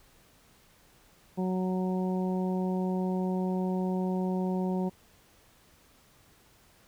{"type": "harmonic tone", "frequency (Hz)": 185, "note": "F#3", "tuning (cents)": 0, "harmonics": [1, 2, 3, 4, 5], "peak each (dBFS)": [-28, -34, -40, -41, -42], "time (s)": [1.37, 4.9], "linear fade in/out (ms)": 20, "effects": ["pink hiss -61 dBFS RMS until 6.87 s"]}